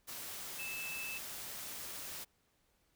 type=tone in noise; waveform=sine; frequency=2627 Hz; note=E7; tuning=7 cents flat; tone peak=-41 dBFS; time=0.58-1.19 s; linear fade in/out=20 ms; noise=white; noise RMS=-45 dBFS; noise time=0.07-2.25 s; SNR=+1 dB; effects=pink hiss -75 dBFS RMS until 2.95 s